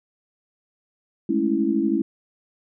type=chord; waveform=sine; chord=A major seventh; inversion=third; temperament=equal; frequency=207.7 / 220 / 277.2 / 329.6 Hz; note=G#3 / A3 / C#4 / E4; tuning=0 / 0 / 0 / 0 cents; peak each=-26 / -26 / -24 / -22 dBFS; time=1.29-2.02 s; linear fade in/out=5 ms; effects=none